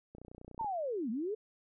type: click train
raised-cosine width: 2 ms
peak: -36 dBFS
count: 16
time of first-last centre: 0.15-0.645 s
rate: 30.3 Hz
type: linear two-way sweep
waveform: sine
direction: down then up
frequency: 937 to 207.7 to 447.2 Hz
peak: -33 dBFS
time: 0.59-1.35 s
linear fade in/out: 10 ms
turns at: 1.1 s
effects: none